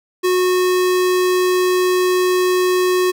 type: tone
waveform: square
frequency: 365.3 Hz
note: F#4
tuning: 22 cents flat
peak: -14 dBFS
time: 0.23-3.12 s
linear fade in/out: 20 ms
effects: none